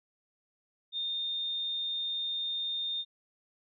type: tone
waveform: sine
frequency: 3642 Hz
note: A#7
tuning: 41 cents flat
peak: -31 dBFS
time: 0.92-3.05 s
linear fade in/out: 50 ms
effects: none